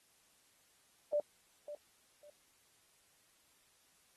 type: tone with echo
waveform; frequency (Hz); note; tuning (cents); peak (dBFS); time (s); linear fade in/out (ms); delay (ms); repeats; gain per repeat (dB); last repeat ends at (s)
sine; 590; D5; +8; -29; 1.13-1.2; 2; 550; 2; -13; 2.3
effects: white hiss -70 dBFS RMS until 4.16 s + AAC 32 kbps